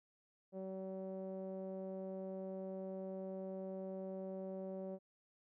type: tone with low-pass filter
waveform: sawtooth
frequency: 190 Hz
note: F#3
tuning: 46 cents sharp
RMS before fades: -45 dBFS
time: 0.52-4.99 s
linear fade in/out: 50 ms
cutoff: 550 Hz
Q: 3.8
effects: none